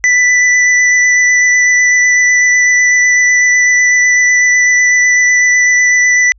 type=tone with vibrato; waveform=square; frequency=1982 Hz; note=B6; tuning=6 cents sharp; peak=-7 dBFS; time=0.04-6.32 s; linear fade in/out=0 ms; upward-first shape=sine; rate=8 Hz; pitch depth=11 cents each way; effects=added 50 Hz sine -42 dBFS peak until 6.38 s + resampled to 16000 Hz